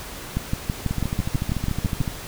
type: two click trains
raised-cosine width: 5 ms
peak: -12 / -10 dBFS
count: 17 / 11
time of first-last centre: 0.91-2.078 / 0.37-2.012 s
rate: 13.7 / 6.09 Hz
effects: pink hiss -36 dBFS RMS until 2.27 s